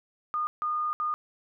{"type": "tone bursts at uneven times", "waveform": "sine", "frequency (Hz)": 1222, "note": "D#6", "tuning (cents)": -32, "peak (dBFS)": -26, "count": 3, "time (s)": [[0.34, 0.47], [0.62, 0.93], [1, 1.14]], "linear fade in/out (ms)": 0, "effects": []}